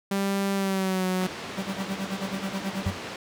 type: tone with pitch glide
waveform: sawtooth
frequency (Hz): 197 to 184.87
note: G3 to F#3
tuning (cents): +9 to -1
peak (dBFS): -20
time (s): 0.11-1.27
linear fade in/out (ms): 5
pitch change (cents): -110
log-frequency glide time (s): 0.54-1.06
type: band-pass noise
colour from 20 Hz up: pink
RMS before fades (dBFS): -37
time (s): 1.21-3.16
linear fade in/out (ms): 2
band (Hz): 170 to 4700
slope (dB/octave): 12
type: tone with tremolo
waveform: 45% pulse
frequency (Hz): 193.9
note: G3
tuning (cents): -19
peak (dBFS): -27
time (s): 1.57-2.91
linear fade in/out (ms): 10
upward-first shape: sine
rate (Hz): 9.3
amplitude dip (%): 95
type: tone with exponential decay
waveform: sine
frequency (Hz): 92.5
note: F#2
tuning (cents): 0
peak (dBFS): -21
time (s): 2.86-3.02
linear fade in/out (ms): 5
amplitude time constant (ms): 33
effects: none